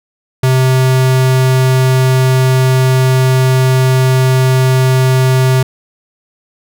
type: tone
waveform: square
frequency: 130 Hz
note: C3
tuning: 11 cents flat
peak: -8 dBFS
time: 0.43-5.63 s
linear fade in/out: 5 ms
effects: none

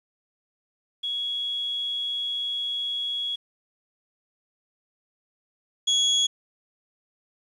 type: tone pair in turn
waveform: sine / 35% pulse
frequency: 3341 / 3341 Hz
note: G#7 / G#7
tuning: +10 / +10 cents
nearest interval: unison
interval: 0 cents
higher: neither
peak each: -26 / -17 dBFS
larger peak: second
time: 1.03-3.36 / 5.87-6.27 s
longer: first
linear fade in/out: 10 ms
effects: resampled to 24000 Hz + 9-bit

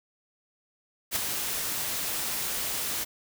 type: noise with ADSR envelope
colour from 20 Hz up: white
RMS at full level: -25 dBFS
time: 1.11-3.05 s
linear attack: 52 ms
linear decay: 4 ms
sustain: -6 dB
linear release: 21 ms
effects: none

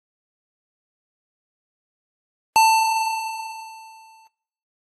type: tone with exponential decay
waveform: square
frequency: 889 Hz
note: A5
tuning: 18 cents sharp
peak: -11 dBFS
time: 2.56-4.27 s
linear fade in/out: 0 ms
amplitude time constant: 370 ms
effects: noise-tail reverb RT60 0.9 s tail -24 dB re dry + AAC 32 kbps

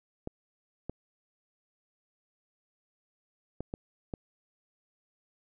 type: clicks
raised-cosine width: 2 ms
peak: -22 dBFS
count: 5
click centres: 0.274 / 0.896 / 3.606 / 3.739 / 4.138 s
effects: none

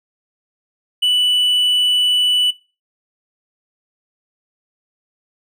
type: tone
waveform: triangle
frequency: 2969 Hz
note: F#7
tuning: 5 cents sharp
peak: -11 dBFS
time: 1.02-2.51 s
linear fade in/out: 10 ms
effects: noise-tail reverb RT60 0.3 s tail -19 dB re dry

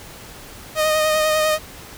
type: tone with vibrato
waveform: sawtooth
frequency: 620 Hz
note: D#5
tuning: 6 cents flat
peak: -12 dBFS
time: 0.75-1.59 s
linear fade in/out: 50 ms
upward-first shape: sine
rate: 10 Hz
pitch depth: 19 cents each way
effects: pink hiss -39 dBFS RMS until 1.97 s

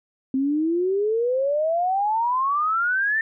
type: exponential sweep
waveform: sine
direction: up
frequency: 259.9 to 1815 Hz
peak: -19 dBFS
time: 0.34-3.21 s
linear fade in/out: 2 ms
effects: none

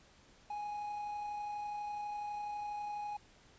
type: tone with amplitude modulation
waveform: triangle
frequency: 830.6 Hz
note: G#5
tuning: in tune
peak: -35 dBFS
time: 0.5-3.17 s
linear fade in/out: 5 ms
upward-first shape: sine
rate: 32.1 Hz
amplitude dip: 25%
effects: pink hiss -63 dBFS RMS until 3.58 s + resampled to 16000 Hz

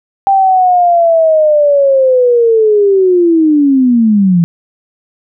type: linear sweep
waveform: sine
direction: down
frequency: 790 to 164.81 Hz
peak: -5 dBFS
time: 0.27-4.44 s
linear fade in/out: 0 ms
effects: none

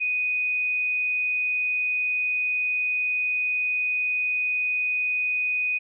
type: tone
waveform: sine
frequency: 2489 Hz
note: D#7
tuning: in tune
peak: -22 dBFS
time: 0-5.79 s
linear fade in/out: 20 ms
effects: none

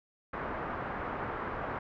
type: low-pass noise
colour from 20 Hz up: white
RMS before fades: -37 dBFS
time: 0.33-1.79 s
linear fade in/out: 5 ms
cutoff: 1500 Hz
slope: 24 dB/octave
effects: none

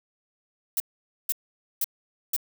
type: noise bursts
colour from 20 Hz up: violet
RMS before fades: -25 dBFS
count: 4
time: 0.77-2.364 s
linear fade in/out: 2 ms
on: 31 ms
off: 490 ms
effects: none

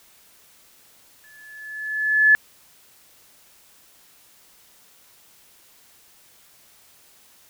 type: tone with exponential growth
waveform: sine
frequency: 1723 Hz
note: A6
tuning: 37 cents flat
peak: -9 dBFS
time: 1.24-2.35 s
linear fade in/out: 0 ms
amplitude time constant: 240 ms
effects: white hiss -54 dBFS RMS until 7.49 s

